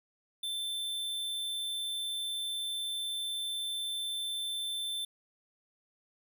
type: tone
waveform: square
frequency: 3544 Hz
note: A7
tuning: 12 cents sharp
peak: -34 dBFS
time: 0.43-5.05 s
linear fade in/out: 5 ms
effects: none

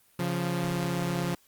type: tone pair together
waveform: sawtooth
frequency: 138.59 / 174.61 Hz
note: C#3 / F3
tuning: 0 / 0 cents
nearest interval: major third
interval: 400 cents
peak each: -28 / -25 dBFS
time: 0.19-1.35 s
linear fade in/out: 5 ms
effects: white hiss -63 dBFS RMS until 1.47 s + Opus 32 kbps

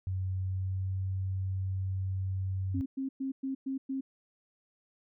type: tone with pitch glide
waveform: sine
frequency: 93.8 to 94.94 Hz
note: F#2 to F#2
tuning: +24 to +45 cents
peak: -30 dBFS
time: 0.07-2.81 s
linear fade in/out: 0 ms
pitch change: +21 cents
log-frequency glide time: 0.38-0.96 s
type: tone bursts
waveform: sine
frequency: 267.8 Hz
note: C4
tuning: 40 cents sharp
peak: -31 dBFS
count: 6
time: 2.74-4.01 s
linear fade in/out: 10 ms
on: 120 ms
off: 110 ms
effects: none

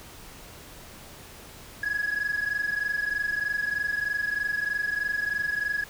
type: tone pair together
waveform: sine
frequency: 1665 / 1688.2 Hz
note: G#6 / G#6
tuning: +4 / +28 cents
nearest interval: unison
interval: 24 cents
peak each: -26 / -27 dBFS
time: 1.83-5.84 s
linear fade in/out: 5 ms
effects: tanh soft clip ceiling -22 dBFS + pink hiss -46 dBFS RMS until 5.89 s

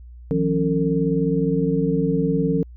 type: tone cluster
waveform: sine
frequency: 160 / 179.6 / 274.5 / 451.9 Hz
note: D#3 / F3 / C#4 / A4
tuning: +49 / +49 / -17 / +46 cents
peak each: -23 dBFS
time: 0.31-2.63 s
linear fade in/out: 0 ms
effects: added 60 Hz sine -38 dBFS peak until 2.76 s

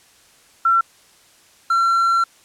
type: tone pair in turn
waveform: sine / triangle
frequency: 1354 / 1359.6 Hz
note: E6 / F6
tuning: +46 / -47 cents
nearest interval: unison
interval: 7 cents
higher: second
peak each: -12 dBFS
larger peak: neither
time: 0.65-0.81 / 1.7-2.24 s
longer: second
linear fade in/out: 5 ms
effects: white hiss -52 dBFS RMS until 2.44 s + low-pass 10000 Hz 12 dB/octave

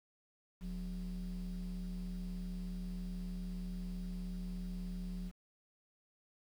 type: ring-modulated tone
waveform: triangle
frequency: 110 Hz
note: A2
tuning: in tune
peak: -33 dBFS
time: 0.6-5.32 s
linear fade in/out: 50 ms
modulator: 70.6 Hz
effects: tanh soft clip ceiling -31 dBFS + 10-bit

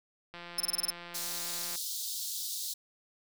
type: click train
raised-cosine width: 0.3 ms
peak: -29 dBFS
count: 246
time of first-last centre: 0.34-1.756 s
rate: 173 Hz
type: tone bursts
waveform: sawtooth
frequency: 5274 Hz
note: E8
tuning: in tune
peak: -24 dBFS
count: 7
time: 0.58-0.904 s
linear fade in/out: 5 ms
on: 24 ms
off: 26 ms
type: high-pass noise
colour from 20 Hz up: pink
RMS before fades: -37 dBFS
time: 1.14-2.74 s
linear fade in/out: 10 ms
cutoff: 3700 Hz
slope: 48 dB/octave
effects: none

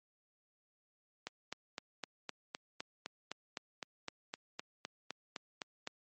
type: click train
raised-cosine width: 0.2 ms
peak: -22 dBFS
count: 19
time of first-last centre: 1.27-5.874 s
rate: 3.91 Hz
effects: high-pass 200 Hz 12 dB/octave + MP3 32 kbps

